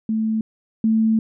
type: tone pair in turn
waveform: sine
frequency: 220 / 221.5 Hz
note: A3 / A3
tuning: 0 / +12 cents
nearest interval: unison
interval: 12 cents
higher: second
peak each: -18 / -14 dBFS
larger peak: second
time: 0.09-0.41 / 0.84-1.19 s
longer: second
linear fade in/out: 2 ms
effects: none